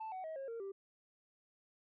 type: tone with pitch steps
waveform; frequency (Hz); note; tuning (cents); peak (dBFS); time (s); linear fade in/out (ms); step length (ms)
sine; 880 / 748.6 / 636.8 / 541.7 / 460.8 / 392; A5 / F#5 / D#5 / C#5 / A#4 / G4; 0 / +20 / +40 / -40 / -20 / 0; -39; 0-0.72; 10; 120
effects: tanh soft clip ceiling -40 dBFS